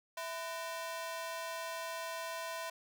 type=ring-modulated tone; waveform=sawtooth; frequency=833 Hz; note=G#5; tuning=5 cents sharp; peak=-32 dBFS; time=0.17-2.7 s; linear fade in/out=5 ms; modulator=175 Hz; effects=none